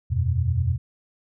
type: chord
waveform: sine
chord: E suspended second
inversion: none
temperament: equal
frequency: 82.41 / 92.5 / 123.47 Hz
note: E2 / F#2 / B2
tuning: 0 / 0 / 0 cents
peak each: -24 dBFS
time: 0.1-0.78 s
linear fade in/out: 20 ms
effects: none